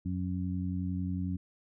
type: harmonic tone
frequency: 91.1 Hz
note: F#2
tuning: 26 cents flat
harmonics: 1 / 2 / 3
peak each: -34 / -34 / -38 dBFS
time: 0.05-1.37 s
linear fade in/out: 10 ms
effects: none